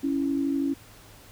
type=tone pair together; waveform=sine; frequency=277.2 / 329.6 Hz; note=C#4 / E4; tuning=0 / 0 cents; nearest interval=minor third; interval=300 cents; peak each=-24 / -30 dBFS; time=0.03-0.74 s; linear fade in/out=10 ms; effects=added 104 Hz sine -54 dBFS peak until 1.31 s + pink hiss -51 dBFS RMS until 1.31 s